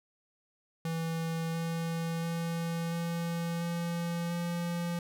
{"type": "tone with pitch steps", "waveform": "square", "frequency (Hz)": [164.2, 165.72, 167.26, 168.82, 170.38, 171.97], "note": ["E3", "E3", "E3", "E3", "F3", "F3"], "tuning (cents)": [-6, 9, 26, 42, -42, -26], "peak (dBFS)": -32, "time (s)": [0.85, 4.99], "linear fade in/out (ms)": 2, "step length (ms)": 690, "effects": []}